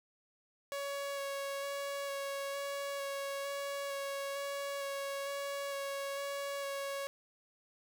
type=tone with vibrato; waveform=sawtooth; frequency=558 Hz; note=C#5; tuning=11 cents sharp; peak=-33 dBFS; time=0.72-7.07 s; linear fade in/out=0 ms; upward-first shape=square; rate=1.1 Hz; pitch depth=9 cents each way; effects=none

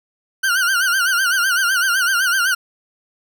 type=tone with vibrato; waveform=40% pulse; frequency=1480 Hz; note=F#6; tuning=in tune; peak=-14 dBFS; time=0.43-2.55 s; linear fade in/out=10 ms; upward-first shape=sine; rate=7.9 Hz; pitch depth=120 cents each way; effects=none

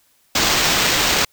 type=noise with sample-and-hold; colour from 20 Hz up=blue; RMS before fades=-17 dBFS; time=0.35-1.25 s; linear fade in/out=5 ms; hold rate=11025 Hz; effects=white hiss -59 dBFS RMS until 1.32 s

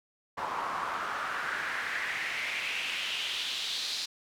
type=noise with band-pass filter sweep; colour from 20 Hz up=pink; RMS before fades=-34 dBFS; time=0.37-4.06 s; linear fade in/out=10 ms; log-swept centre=960 to 4300 Hz; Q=3.3; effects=none

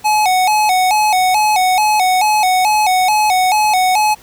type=tone with vibrato; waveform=square; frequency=794 Hz; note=G5; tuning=22 cents sharp; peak=-11 dBFS; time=0.04-4.15 s; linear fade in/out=20 ms; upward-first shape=square; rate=2.3 Hz; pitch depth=120 cents each way; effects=pink hiss -43 dBFS RMS until 4.22 s

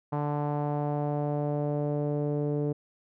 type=tone with low-pass filter sweep; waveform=sawtooth; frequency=146.83 Hz; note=D3; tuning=in tune; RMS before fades=-29 dBFS; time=0.12-2.73 s; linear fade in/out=10 ms; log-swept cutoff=930 to 450 Hz; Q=2.6; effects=none

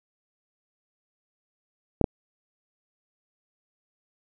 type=clicks; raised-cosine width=2 ms; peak=-6 dBFS; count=2; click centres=2.013 / 2.042 s; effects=none

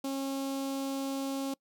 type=tone with notch filter; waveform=sawtooth; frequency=272.1 Hz; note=C#4; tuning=32 cents flat; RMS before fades=-34 dBFS; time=0.04-1.54 s; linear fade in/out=5 ms; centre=1800 Hz; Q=0.91; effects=noise-tail reverb RT60 0.1 s tail -24 dB re dry

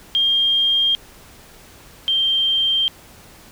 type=tone pair in turn; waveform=sine; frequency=3210 / 3160 Hz; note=G7 / G7; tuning=+40 / +13 cents; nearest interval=unison; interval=27 cents; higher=first; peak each=-14 / -15 dBFS; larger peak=first; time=0.15-0.95 / 2.08-2.88 s; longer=neither; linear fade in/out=0 ms; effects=pink hiss -45 dBFS RMS until 3.51 s

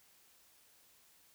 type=silence; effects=white hiss -66 dBFS RMS until 1.34 s

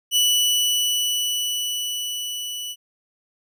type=tone with level ramp; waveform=sawtooth; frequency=2960 Hz; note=F#7; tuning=in tune; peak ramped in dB=-12 to -26 dBFS; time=0.11-2.76 s; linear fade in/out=50 ms; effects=none

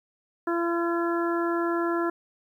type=harmonic tone; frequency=340 Hz; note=F4; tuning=46 cents flat; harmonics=1 / 2 / 3 / 4 / 5; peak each=-25 / -33 / -33 / -32 / -36 dBFS; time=0.47-2.1 s; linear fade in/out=5 ms; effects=10-bit

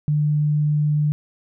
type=tone; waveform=sine; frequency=149.4 Hz; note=D3; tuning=30 cents sharp; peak=-16 dBFS; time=0.08-1.12 s; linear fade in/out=0 ms; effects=none

